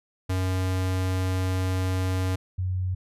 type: tone pair in turn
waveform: square / sine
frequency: 93 / 92.25 Hz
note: F#2 / F#2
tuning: +9 / -5 cents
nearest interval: unison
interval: 14 cents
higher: first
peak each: -24 dBFS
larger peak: neither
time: 0.29-2.36 / 2.58-2.95 s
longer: first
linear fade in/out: 10 ms
effects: resampled to 32000 Hz